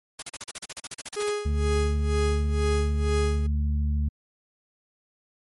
white noise bursts, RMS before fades -34 dBFS, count 16, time 0.19-1.304 s, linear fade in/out 5 ms, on 34 ms, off 38 ms
45% pulse tone with tremolo, 415.3 Hz, G#4, in tune, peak -24 dBFS, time 1.16-3.47 s, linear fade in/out 10 ms, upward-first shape sine, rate 2.1 Hz, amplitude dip 85%
harmonic tone, 73.42 Hz, D2, in tune, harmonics 1 / 2 / 3, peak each -22 / -35 / -34 dBFS, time 1.45-4.09 s, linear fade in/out 10 ms
effects low-pass 12000 Hz 12 dB/octave + MP3 48 kbps

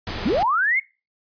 pink noise, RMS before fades -29 dBFS, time 0.07-0.43 s, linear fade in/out 0 ms
sine linear sweep, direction up, 160 to 2217 Hz, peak -17 dBFS, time 0.25-0.8 s, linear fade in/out 10 ms
effects noise-tail reverb RT60 0.3 s tail -22 dB re dry + resampled to 11025 Hz

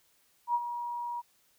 sine tone with ADSR envelope, 956 Hz, A#5, 43 cents sharp, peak -23 dBFS, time 0.47-1.22 s, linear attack 75 ms, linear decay 44 ms, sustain -10 dB, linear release 28 ms, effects white hiss -68 dBFS RMS until 1.58 s

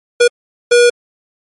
square tone bursts at uneven times, 481.7 Hz, B4, 43 cents flat, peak -6 dBFS, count 2, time 0.2-0.28 / 0.71-0.9 s, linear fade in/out 10 ms, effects MP3 48 kbps

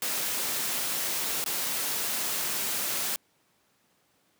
white noise with dropouts, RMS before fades -30 dBFS, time 0.02-3.16 s, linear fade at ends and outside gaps 1 ms, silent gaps 1.441-1.461 s, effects pink hiss -68 dBFS RMS until 4.39 s + high-pass 150 Hz 12 dB/octave

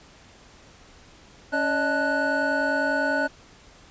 triangle tone cluster, 278.7 / 569 / 619 / 878 / 1478 Hz, C#4 / C#5 / D#5 / A5 / F#6, +9 / +45 / -9 / -4 / -2 cents, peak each -27 / -28 / -26 / -29 / -23 dBFS, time 1.52-3.28 s, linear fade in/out 20 ms, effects pink hiss -51 dBFS RMS until 3.9 s + resampled to 16000 Hz

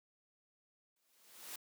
white noise with exponential growth, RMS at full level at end -44 dBFS, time 0.96-1.56 s, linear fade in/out 5 ms, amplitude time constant 130 ms, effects high-pass 200 Hz 12 dB/octave

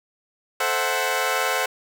15% pulse chord, F# half-diminished seventh, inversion first, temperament equal with one note detuned, 440 / 523.3 / 659.3 / 745.1 Hz, A4 / C5 / E5 / F#5, 0 / 0 / 0 / +12 cents, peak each -22 / -19 / -23 / -19 dBFS, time 0.6-1.66 s, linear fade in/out 5 ms, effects none

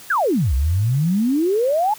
sine exponential two-way sweep, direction down then up, 1730 to 61.74 to 878 Hz, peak -15 dBFS, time 0.1-1.94 s, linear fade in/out 5 ms, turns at 0.54 s, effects white hiss -41 dBFS RMS until 1.98 s

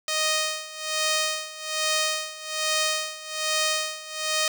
5% pulse tone with tremolo, 622.3 Hz, D#5, in tune, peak -10 dBFS, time 0.08-4.48 s, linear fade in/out 2 ms, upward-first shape sine, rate 1.2 Hz, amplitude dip 85%, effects none

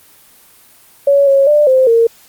sine tone with pitch steps, 562 / 549 / 594 / 521 / 460.2 Hz, C#5 / C#5 / D5 / C5 / A#4, +24 / -17 / +20 / -7 / -22 cents, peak -6 dBFS, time 1.07-2.07 s, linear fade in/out 5 ms, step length 200 ms, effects white hiss -45 dBFS RMS until 2.28 s + Opus 24 kbps

